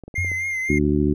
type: clicks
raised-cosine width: 2 ms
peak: -24 dBFS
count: 5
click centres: 0.037 / 0.08 / 0.142 / 0.247 / 0.317 s
type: tone with vibrato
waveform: triangle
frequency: 2093 Hz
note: C7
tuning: in tune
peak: -21 dBFS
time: 0.15-0.79 s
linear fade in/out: 10 ms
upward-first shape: triangle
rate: 3.9 Hz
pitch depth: 46 cents each way
type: tone with exponential decay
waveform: sine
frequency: 89.6 Hz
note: F2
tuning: 45 cents sharp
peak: -20 dBFS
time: 0.18-0.69 s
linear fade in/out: 0 ms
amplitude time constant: 110 ms
type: harmonic tone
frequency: 73.6 Hz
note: D2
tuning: 4 cents sharp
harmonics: 1 / 2 / 3 / 4 / 5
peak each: -24 / -24 / -23 / -21 / -23 dBFS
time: 0.69-1.14 s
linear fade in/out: 10 ms
effects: none